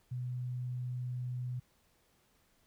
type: tone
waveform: sine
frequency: 124.7 Hz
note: B2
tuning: 17 cents sharp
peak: -35 dBFS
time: 0.11-1.6 s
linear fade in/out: 10 ms
effects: pink hiss -71 dBFS RMS until 2.66 s